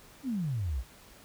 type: exponential sweep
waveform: sine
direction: down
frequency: 288.2 to 55 Hz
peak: -29 dBFS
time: 0.23-0.84 s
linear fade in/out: 50 ms
effects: pink hiss -55 dBFS RMS until 1.24 s